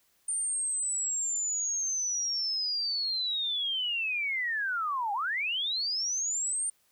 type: linear two-way sweep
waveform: sine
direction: down then up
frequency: 9000 to 784 to 9000 Hz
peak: -28 dBFS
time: 0.28-6.7 s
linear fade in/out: 5 ms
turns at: 5.13 s
effects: white hiss -69 dBFS RMS until 6.91 s